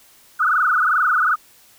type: tone with frequency modulation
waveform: sine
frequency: 1359 Hz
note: F6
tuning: 48 cents flat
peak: -14 dBFS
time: 0.39-1.36 s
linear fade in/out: 20 ms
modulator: 22.5 Hz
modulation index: 6.7
effects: white hiss -51 dBFS RMS until 1.78 s